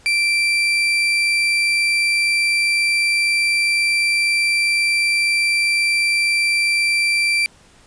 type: tone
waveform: 35% pulse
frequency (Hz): 2349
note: D7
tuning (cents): 0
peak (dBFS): -13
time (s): 0.06-7.46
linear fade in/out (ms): 0
effects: pink hiss -50 dBFS RMS until 7.86 s + resampled to 22050 Hz